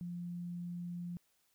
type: tone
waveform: sine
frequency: 174.61 Hz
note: F3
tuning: in tune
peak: -39 dBFS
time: 0.01-1.17 s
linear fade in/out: 0 ms
effects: white hiss -75 dBFS RMS until 1.54 s